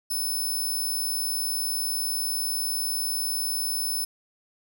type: tone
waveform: 5% pulse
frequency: 5260 Hz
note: E8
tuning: 5 cents flat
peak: -20 dBFS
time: 0.1-4.05 s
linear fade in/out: 10 ms
effects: none

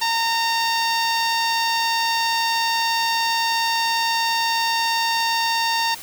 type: tone with low-pass filter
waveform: sawtooth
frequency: 917 Hz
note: A#5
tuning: 29 cents flat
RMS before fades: -21 dBFS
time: 0.01-5.95 s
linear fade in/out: 10 ms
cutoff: 5000 Hz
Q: 2.9
effects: white hiss -37 dBFS RMS until 6.02 s

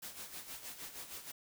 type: noise with tremolo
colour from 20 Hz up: white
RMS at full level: -45 dBFS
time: 0.02-1.32 s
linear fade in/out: 10 ms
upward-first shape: sine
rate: 6.4 Hz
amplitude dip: 65%
effects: none

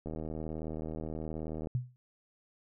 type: click train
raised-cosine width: 2 ms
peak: -26 dBFS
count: 128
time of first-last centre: 0.06-1.672 s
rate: 78.8 Hz
type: tone with exponential decay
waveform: sine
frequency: 124.4 Hz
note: B2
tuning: 13 cents sharp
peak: -25 dBFS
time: 1.75-1.96 s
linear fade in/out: 0 ms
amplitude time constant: 44 ms
effects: none

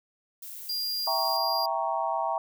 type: noise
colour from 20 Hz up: violet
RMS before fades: -41 dBFS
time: 0.42-1.37 s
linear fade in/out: 5 ms
type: tone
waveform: square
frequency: 4800 Hz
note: D8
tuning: 37 cents sharp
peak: -29 dBFS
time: 0.69-1.66 s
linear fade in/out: 5 ms
type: chord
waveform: sine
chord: E diminished seventh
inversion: none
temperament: equal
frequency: 659.3 / 784 / 932.3 / 1108.7 Hz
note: E5 / G5 / Bb5 / Db6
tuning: 0 / 0 / 0 / 0 cents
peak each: -31 / -31 / -30 / -34 dBFS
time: 1.07-2.38 s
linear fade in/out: 2 ms
effects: none

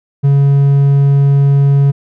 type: tone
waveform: triangle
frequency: 140 Hz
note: C#3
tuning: 18 cents sharp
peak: -4 dBFS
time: 0.23-1.92 s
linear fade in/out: 20 ms
effects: none

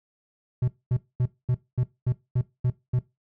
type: tone bursts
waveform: triangle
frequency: 125 Hz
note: B2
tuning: 21 cents sharp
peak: -18 dBFS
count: 9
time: 0.62-2.991 s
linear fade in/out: 5 ms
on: 59 ms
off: 230 ms
effects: noise-tail reverb RT60 0.2 s tail -17 dB re dry

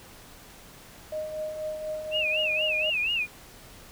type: tone with tremolo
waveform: sine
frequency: 619 Hz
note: D#5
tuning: 9 cents flat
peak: -28 dBFS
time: 1.12-2.9 s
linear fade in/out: 5 ms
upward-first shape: triangle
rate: 4.1 Hz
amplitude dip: 55%
type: tone with vibrato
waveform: sine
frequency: 2637 Hz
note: E7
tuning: in tune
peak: -24 dBFS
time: 2.11-3.27 s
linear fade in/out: 50 ms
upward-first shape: sine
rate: 4.2 Hz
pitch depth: 150 cents each way
effects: pink hiss -49 dBFS RMS until 3.91 s

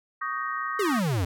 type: chord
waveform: sine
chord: Eb dominant seventh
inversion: third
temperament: just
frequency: 1120.1 / 1244.5 / 1555.6 / 1866.8 Hz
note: Db6 / Eb6 / G6 / Bb6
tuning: +18 / 0 / -14 / +2 cents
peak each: -33 / -31 / -37 / -34 dBFS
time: 0.21-1 s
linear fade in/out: 10 ms
type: exponential sweep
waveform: square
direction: down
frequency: 440 to 82.6 Hz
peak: -24 dBFS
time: 0.79-1.25 s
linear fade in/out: 5 ms
effects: none

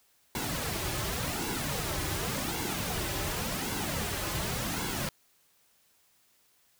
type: noise with flanger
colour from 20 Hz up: pink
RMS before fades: -33 dBFS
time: 0.35-5.09 s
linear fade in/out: 2 ms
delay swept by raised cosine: 1.6 to 4.4 ms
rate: 0.89 Hz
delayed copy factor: -0.6
effects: white hiss -67 dBFS RMS until 6.79 s

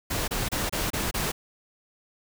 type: noise bursts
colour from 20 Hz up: pink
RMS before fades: -28 dBFS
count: 6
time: 0.1-1.32 s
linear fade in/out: 10 ms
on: 180 ms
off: 28 ms
effects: none

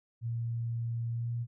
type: tone with pitch glide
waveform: sine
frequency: 116.54 to 118.44 Hz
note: A#2 to A#2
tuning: 0 to +28 cents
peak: -31 dBFS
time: 0.21-1.47 s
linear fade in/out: 50 ms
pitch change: +28 cents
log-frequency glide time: 1.11-1.32 s
effects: none

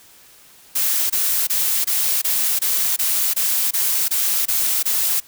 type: noise bursts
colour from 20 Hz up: blue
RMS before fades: -19 dBFS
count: 12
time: 0.75-5.203 s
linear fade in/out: 10 ms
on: 350 ms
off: 23 ms
effects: white hiss -48 dBFS RMS until 5.27 s

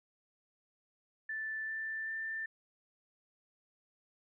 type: tone with pitch steps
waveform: sine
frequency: 1760 / 1771.2 / 1782.5 Hz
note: A6 / A6 / A6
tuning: 0 / +11 / +22 cents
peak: -36 dBFS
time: 1.29-2.46 s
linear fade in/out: 5 ms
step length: 390 ms
effects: none

